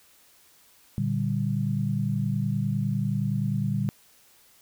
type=chord; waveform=sine; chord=G minor; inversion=first; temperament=equal; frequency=116.54 / 146.83 / 196 Hz; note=Bb2 / D3 / G3; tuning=0 / 0 / 0 cents; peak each=-28 dBFS; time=0.98-3.89 s; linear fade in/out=0 ms; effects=white hiss -58 dBFS RMS until 4.61 s

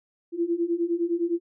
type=beating tone pair; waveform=sine; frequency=334.9 / 344.7 Hz; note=E4 / F4; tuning=+27 / -23 cents; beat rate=9.8 Hz; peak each=-27 / -25 dBFS; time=0.32-1.4 s; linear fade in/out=50 ms; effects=none

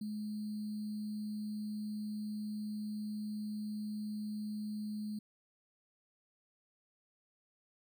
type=tone with sample-and-hold; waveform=sine; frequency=211.4 Hz; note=G#3; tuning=31 cents sharp; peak=-37 dBFS; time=0.01-5.19 s; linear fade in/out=5 ms; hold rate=4410 Hz; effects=none

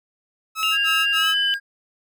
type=tone bursts; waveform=sawtooth; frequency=1294 Hz; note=E6; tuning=32 cents flat; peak=-19 dBFS; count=3; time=0.55-1.35 s; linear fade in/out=50 ms; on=230 ms; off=55 ms
type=tone with pitch glide; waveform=sine; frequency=2794 to 3012 Hz; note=F7 to F#7; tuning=0 to +30 cents; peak=-19 dBFS; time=0.63-1.54 s; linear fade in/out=0 ms; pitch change=+130 cents; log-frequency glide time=1.15-1.28 s
type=tone with vibrato; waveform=triangle; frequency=1625 Hz; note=G#6; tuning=38 cents flat; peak=-21 dBFS; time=0.71-1.6 s; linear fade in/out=50 ms; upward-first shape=sine; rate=3.4 Hz; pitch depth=9 cents each way
effects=none

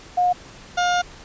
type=tone pair in turn; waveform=sine / 30% pulse; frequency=718 / 711 Hz; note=F5 / F5; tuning=+48 / +31 cents; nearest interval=unison; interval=17 cents; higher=first; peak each=-15 dBFS; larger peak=neither; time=0.17-0.33 / 0.77-1.02 s; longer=second; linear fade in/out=10 ms; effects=pink hiss -43 dBFS RMS until 1.24 s + resampled to 16000 Hz

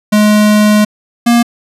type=tone pair in turn; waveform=square; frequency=210.7 / 236.5 Hz; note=G#3 / A#3; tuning=+25 / +25 cents; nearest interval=major second; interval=200 cents; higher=second; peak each=-6 dBFS; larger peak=neither; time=0.12-0.85 / 1.26-1.43 s; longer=first; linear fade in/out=10 ms; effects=resampled to 32000 Hz

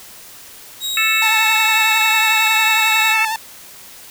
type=tone; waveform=sawtooth; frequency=3807 Hz; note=A#7; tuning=36 cents sharp; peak=-17 dBFS; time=0.8-3.16 s; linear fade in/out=50 ms
type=harmonic tone; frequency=440 Hz; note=A4; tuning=in tune; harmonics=3 / 4 / 5 / 6; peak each=-23 / -24 / -20 / -16 dBFS; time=0.97-3.25 s; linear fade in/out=2 ms
type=tone with vibrato; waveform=sawtooth; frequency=881 Hz; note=A5; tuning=2 cents sharp; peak=-15 dBFS; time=1.22-3.36 s; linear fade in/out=2 ms; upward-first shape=triangle; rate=11 Hz; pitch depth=56 cents each way
effects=white hiss -39 dBFS RMS until 4.1 s

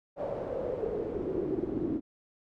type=noise with band-pass filter sweep; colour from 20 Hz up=brown; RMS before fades=-33 dBFS; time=0.16-2.01 s; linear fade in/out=50 ms; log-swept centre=610 to 290 Hz; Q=5.9; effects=none

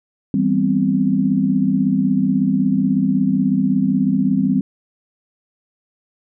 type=chord; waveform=sine; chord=C major seventh; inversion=first; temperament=just; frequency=163.52 / 196.22 / 245.3 / 261.6 Hz; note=E3 / G3 / B3 / C4; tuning=-14 / +2 / -12 / 0 cents; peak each=-23 / -17 / -23 / -18 dBFS; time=0.34-4.61 s; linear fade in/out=2 ms; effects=none

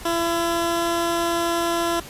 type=tone with pitch glide; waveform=15% pulse; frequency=336.8 to 338.9 Hz; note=E4 to E4; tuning=+37 to +48 cents; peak=-14 dBFS; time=0.05-2 s; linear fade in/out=5 ms; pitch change=+11 cents; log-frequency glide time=0.17-0.92 s; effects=pink hiss -39 dBFS RMS until 2.09 s + resampled to 32000 Hz

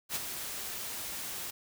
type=noise with ADSR envelope; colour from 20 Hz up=white; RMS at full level=-32 dBFS; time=0.09-1.51 s; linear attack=64 ms; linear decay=28 ms; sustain=-7 dB; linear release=12 ms; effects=none

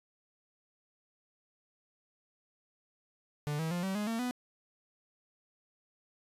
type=tone with pitch steps; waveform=45% pulse; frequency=147.6 / 160.96 / 175.53 / 191.41 / 208.7 / 227.6 / 248.2 Hz; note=D3 / E3 / F3 / G3 / G#3 / A#3 / B3; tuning=+9 / -41 / +9 / -41 / +9 / -41 / +9 cents; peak=-32 dBFS; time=3.47-4.31 s; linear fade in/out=0 ms; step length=120 ms; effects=resampled to 32000 Hz

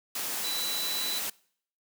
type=tone in noise; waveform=sine; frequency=3969 Hz; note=B7; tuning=8 cents sharp; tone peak=-32 dBFS; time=0.44-1.19 s; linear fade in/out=5 ms; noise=white; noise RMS=-33 dBFS; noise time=0.15-1.3 s; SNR=-2 dB; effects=noise-tail reverb RT60 0.6 s tail -24 dB re dry + high-pass 200 Hz 12 dB/octave

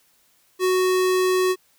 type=tone; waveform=square; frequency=370 Hz; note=F#4; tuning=in tune; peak=-18 dBFS; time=0.59-1.56 s; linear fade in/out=50 ms; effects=white hiss -61 dBFS RMS until 1.78 s

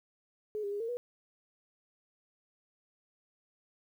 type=tone with pitch steps; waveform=sine; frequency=425 / 403.3 / 409 / 457.1 / 486 Hz; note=G#4 / G4 / G#4 / A#4 / B4; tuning=+40 / +49 / -26 / -34 / -28 cents; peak=-33 dBFS; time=0.55-0.97 s; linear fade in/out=0 ms; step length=84 ms; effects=11-bit

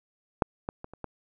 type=clicks; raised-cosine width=1 ms; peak=-7 / -17 / -25 / -30 / -21 dBFS; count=5; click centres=0.422 / 0.689 / 0.844 / 0.936 / 1.043 s; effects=none

